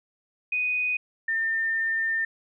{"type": "tone pair in turn", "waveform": "sine", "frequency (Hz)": [2489, 1804.5], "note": ["D#7", "A6"], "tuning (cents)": [0, 43], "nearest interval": "tritone", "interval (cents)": 557, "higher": "first", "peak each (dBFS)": -23, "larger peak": "neither", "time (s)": [[0.52, 0.97], [1.28, 2.25]], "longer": "second", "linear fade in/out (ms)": 5, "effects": []}